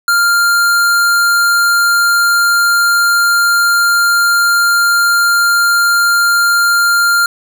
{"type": "tone", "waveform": "square", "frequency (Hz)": 1396.9, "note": "F6", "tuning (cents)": 0, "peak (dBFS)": -9, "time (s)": [0.08, 7.26], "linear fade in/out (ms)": 2, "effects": []}